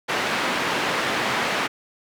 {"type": "band-pass noise", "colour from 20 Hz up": "white", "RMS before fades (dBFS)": -24, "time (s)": [0.08, 1.68], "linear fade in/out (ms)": 20, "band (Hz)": [170, 2200], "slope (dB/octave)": 12, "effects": []}